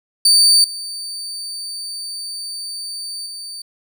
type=tone with level steps; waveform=30% pulse; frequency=4594 Hz; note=D8; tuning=39 cents flat; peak=-6 / -23 / -26 dBFS; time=0.25-3.62 s; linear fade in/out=5 ms; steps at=0.64 / 3.26 s; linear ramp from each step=2 ms; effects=none